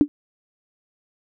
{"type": "tone with exponential decay", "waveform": "sine", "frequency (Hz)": 292, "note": "D4", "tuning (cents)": -10, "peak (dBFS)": -6, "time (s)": [0.01, 0.08], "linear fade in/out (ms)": 0, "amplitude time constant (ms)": 15, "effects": []}